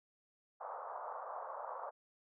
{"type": "band-pass noise", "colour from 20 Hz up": "white", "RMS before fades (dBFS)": -45, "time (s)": [0.6, 1.91], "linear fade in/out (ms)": 20, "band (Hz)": [530, 1200], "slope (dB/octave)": 48, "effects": []}